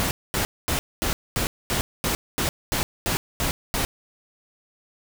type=noise bursts; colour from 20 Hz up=pink; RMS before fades=-24 dBFS; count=12; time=0-3.85 s; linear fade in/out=0 ms; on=110 ms; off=230 ms; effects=none